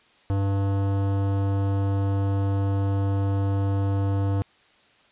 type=tone with hard clipping; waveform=sine; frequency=98.5 Hz; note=G2; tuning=9 cents sharp; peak=-23 dBFS; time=0.3-4.42 s; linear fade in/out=0 ms; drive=17 dB; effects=white hiss -58 dBFS RMS until 5.11 s + resampled to 8000 Hz